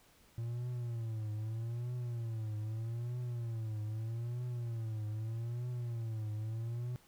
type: tone with vibrato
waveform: triangle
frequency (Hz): 114.7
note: A#2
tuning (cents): -28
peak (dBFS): -34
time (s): 0.38-6.96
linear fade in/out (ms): 0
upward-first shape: triangle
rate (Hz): 0.8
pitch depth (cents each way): 140
effects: pink hiss -65 dBFS RMS until 7.07 s